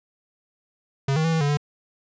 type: tone with pitch steps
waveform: square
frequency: 137 / 158.1 / 163.5 / 161.5 / 144 / 146.3 Hz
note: C#3 / D#3 / E3 / E3 / D3 / D3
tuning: -20 / +28 / -14 / -35 / -34 / -6 cents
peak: -20 dBFS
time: 1.08-1.572 s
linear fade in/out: 5 ms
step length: 82 ms
effects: resampled to 16000 Hz